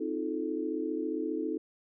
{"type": "chord", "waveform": "sine", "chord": "F dominant seventh", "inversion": "second", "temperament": "just", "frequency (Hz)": [261.9, 314.3, 349.2, 436.5], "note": ["C4", "Eb4", "F4", "A4"], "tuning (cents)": [2, 18, 0, -14], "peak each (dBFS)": [-38, -33, -38, -36], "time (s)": [0, 1.58], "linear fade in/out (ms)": 10, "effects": []}